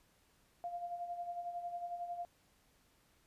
sine tone with tremolo, 698.5 Hz, F5, in tune, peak -37 dBFS, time 0.64-2.25 s, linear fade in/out 0 ms, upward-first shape sine, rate 11 Hz, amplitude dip 60%, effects pink hiss -71 dBFS RMS until 3.26 s + resampled to 32000 Hz

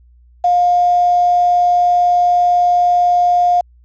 sine tone with quantisation, 709 Hz, F5, 26 cents sharp, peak -9 dBFS, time 0.44-3.61 s, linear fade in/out 5 ms, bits 6, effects added 60 Hz sine -44 dBFS peak until 3.84 s + resampled to 16000 Hz

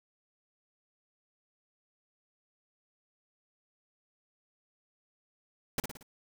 pink noise with echo, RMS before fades -30 dBFS, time 5.78-5.8 s, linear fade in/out 2 ms, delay 57 ms, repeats 4, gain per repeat -6 dB, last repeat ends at 6.028 s, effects none

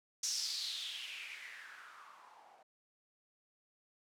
violet noise with low-pass filter sweep, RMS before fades -44 dBFS, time 0.23-2.63 s, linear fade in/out 5 ms, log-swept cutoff 6000 to 700 Hz, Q 5.2, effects none

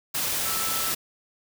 sine tone in noise, 1320 Hz, E6, 2 cents sharp, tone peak -34 dBFS, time 0.45-0.92 s, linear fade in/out 10 ms, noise white, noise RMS -27 dBFS, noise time 0.14-0.95 s, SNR -10 dB, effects none

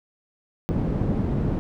white low-pass noise, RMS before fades -24 dBFS, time 0.69-1.59 s, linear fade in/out 0 ms, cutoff 230 Hz, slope 12 dB/octave, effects none

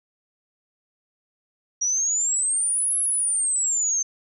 sine exponential two-way sweep, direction up then down, 5730 to 11000 to 6230 Hz, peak -20 dBFS, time 1.81-4.03 s, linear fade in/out 10 ms, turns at 2.98 s, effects none

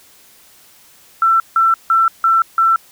sine tone bursts, 1340 Hz, E6, 28 cents sharp, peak -9 dBFS, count 5, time 1.22-2.76 s, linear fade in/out 2 ms, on 180 ms, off 160 ms, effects white hiss -47 dBFS RMS until 2.91 s

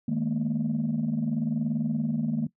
sine chord, D# suspended fourth, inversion none, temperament equal with one note detuned, 155.56 / 212.3 / 233.1 Hz, D#3 / G#3 / A#3, 0 / +38 / 0 cents, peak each -29 / -29 / -26 dBFS, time 0.08-2.47 s, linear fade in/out 5 ms, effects noise-tail reverb RT60 0.1 s tail -19 dB re dry + tanh soft clip ceiling -19 dBFS

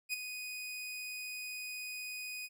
sawtooth tone with ADSR envelope, 2489 Hz, D#7, in tune, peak -28 dBFS, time 0.09-2.49 s, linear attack 43 ms, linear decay 15 ms, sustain -9 dB, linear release 42 ms, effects none

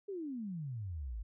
sine exponential sweep, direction down, 416.2 to 49 Hz, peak -38 dBFS, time 0.08-1.23 s, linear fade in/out 10 ms, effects none

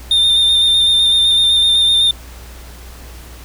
triangle tone with vibrato, 3622 Hz, A7, 49 cents sharp, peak -8 dBFS, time 0.11-2.11 s, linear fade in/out 2 ms, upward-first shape square, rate 7.9 Hz, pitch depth 17 cents each way, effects added 60 Hz sine -33 dBFS peak until 3.44 s + pink hiss -39 dBFS RMS until 3.44 s

